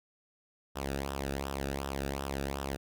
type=tone with flanger; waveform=sawtooth; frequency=68.9 Hz; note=C#2; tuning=10 cents flat; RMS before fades=-36 dBFS; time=0.75-2.77 s; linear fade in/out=20 ms; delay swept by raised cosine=0.45 to 0.97 ms; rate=2.7 Hz; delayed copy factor=-0.7; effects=none